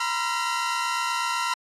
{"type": "tone cluster", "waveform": "sawtooth", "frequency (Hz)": [948, 1016, 1365], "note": ["A#5", "B5", "F6"], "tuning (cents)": [29, 49, -40], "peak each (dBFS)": [-25, -26, -24], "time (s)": [0, 1.54], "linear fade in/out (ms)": 5, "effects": ["low-pass 8000 Hz 12 dB/octave", "AAC 48 kbps"]}